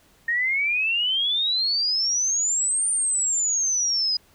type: exponential two-way sweep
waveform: sine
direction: up then down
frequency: 1841 to 9110 to 4927 Hz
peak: -20 dBFS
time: 0.28-4.17 s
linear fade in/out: 5 ms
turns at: 2.89 s
effects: pink hiss -58 dBFS RMS until 4.34 s